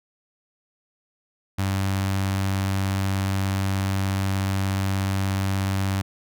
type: tone with notch filter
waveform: sawtooth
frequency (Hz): 96.7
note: G2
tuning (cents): -23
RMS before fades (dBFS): -24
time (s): 1.58-6.02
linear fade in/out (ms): 10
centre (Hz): 440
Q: 1.4
effects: none